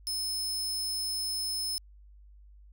sawtooth tone, 5210 Hz, E8, 21 cents flat, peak -28 dBFS, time 0.07-1.78 s, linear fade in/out 0 ms, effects added 50 Hz sine -51 dBFS peak until 2.72 s

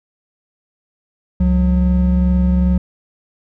triangle tone pair together, 67.9 / 181.27 Hz, C#2 / F#3, -35 / -35 cents, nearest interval octave + perfect fourth, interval 1700 cents, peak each -12 dBFS, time 1.4-2.78 s, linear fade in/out 5 ms, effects none

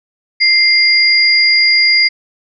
sine tone pair together, 2093 / 4834 Hz, C7 / D8, 0 / +49 cents, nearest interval octave + major second, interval 1449 cents, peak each -10 dBFS, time 0.4-2.09 s, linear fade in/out 20 ms, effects none

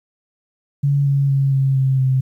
sine tone with pitch steps, 141.4 / 139.29 / 137.22 / 135.17 / 133.16 / 131.17 Hz, C#3 / C#3 / C#3 / C#3 / C3 / C3, +35 / +9 / -17 / -43 / +31 / +5 cents, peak -13 dBFS, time 0.83-2.21 s, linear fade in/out 10 ms, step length 230 ms, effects 9-bit

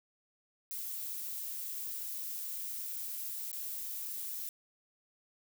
violet noise with dropouts, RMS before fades -40 dBFS, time 0.71-4.49 s, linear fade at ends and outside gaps 0 ms, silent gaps 3.516-3.529 s, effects none

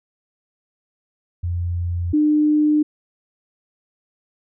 sine tone pair in turn, 87.1 / 301.4 Hz, F2 / D4, -4 / +45 cents, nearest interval octave + major sixth, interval 2149 cents, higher second, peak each -20 / -13 dBFS, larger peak second, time 1.43-2.13 / 2.13-2.83 s, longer neither, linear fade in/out 10 ms, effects none

